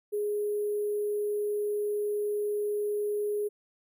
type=tone with sample-and-hold; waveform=sine; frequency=415.3 Hz; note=G#4; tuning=in tune; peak=-27 dBFS; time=0.12-3.49 s; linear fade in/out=20 ms; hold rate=11025 Hz; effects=none